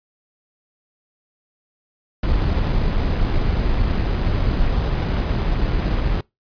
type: noise with sample-and-hold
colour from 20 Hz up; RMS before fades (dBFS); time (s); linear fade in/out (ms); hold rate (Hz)
brown; -19; 2.23-6.21; 5; 4410
effects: noise-tail reverb RT60 0.2 s tail -24 dB re dry + resampled to 11025 Hz